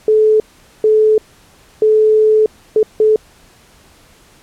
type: tone bursts at uneven times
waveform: sine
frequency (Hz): 432.5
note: A4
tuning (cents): -30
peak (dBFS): -7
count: 5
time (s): 0.08-0.4 / 0.84-1.18 / 1.82-2.46 / 2.76-2.83 / 3-3.16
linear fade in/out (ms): 2
effects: pink hiss -47 dBFS RMS until 4.42 s + low-pass 12000 Hz 12 dB/octave